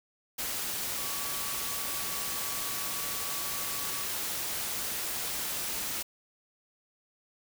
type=tone in noise; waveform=sine; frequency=1138 Hz; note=C#6; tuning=45 cents sharp; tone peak=-45 dBFS; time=0.97-4.05 s; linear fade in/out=10 ms; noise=white; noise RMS=-34 dBFS; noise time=0.38-6.03 s; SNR=-14 dB; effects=none